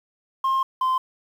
sine tone pair in turn, 1064 / 1036.7 Hz, C6 / C6, +29 / -16 cents, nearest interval unison, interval 45 cents, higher first, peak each -16 dBFS, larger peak neither, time 0.44-0.63 / 0.81-0.98 s, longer first, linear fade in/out 5 ms, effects tanh soft clip ceiling -18 dBFS + 8-bit

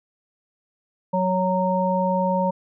harmonic tone, 185 Hz, F#3, in tune, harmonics 1 / 3 / 5, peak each -23 / -23 / -23 dBFS, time 1.13-2.51 s, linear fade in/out 10 ms, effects none

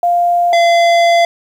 sine / square tone pair in turn, 698.5 / 683.7 Hz, F5 / F5, 0 / -37 cents, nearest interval unison, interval 37 cents, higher first, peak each -9 / -8 dBFS, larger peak second, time 0.03-0.53 / 0.53-1.25 s, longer second, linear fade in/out 2 ms, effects low-pass 5000 Hz 12 dB/octave + 7-bit

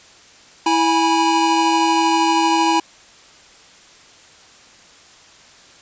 square tone cluster, 328.6 / 828 / 973 Hz, E4 / G#5 / B5, -5 / -5 / -26 cents, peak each -19 dBFS, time 0.66-2.8 s, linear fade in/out 5 ms, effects white hiss -46 dBFS RMS until 5.81 s + resampled to 16000 Hz

